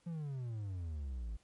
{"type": "exponential sweep", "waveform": "triangle", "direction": "down", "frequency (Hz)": [174.61, 51.91], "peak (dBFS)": -36, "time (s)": [0.06, 1.37], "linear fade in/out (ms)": 10, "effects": ["pink hiss -72 dBFS RMS until 1.43 s", "MP3 48 kbps"]}